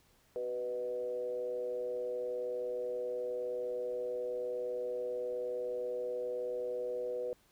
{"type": "tone with frequency modulation", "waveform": "sine", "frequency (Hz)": 493.9, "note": "B4", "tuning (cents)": 0, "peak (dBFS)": -34, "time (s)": [0.36, 7.33], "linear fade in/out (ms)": 0, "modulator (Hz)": 119, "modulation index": 0.65, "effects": ["pink hiss -68 dBFS RMS until 7.51 s"]}